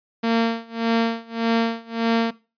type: tone with tremolo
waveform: sawtooth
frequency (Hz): 229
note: A#3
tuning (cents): -31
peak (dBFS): -12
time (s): 0.23-2.31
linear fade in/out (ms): 10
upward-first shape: sine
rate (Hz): 1.7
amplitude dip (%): 95
effects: noise-tail reverb RT60 0.3 s tail -19 dB re dry + resampled to 11025 Hz